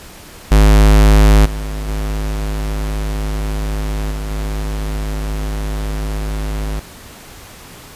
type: tone with level steps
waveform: square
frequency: 51.9 Hz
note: G#1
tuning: in tune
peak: -6 / -21 / -18 / -21 / -19 dBFS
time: 0.51-6.8 s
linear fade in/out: 10 ms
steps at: 1.45 / 1.88 / 4.11 / 4.3 s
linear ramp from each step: 10 ms
effects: pink hiss -37 dBFS RMS until 7.95 s + resampled to 32000 Hz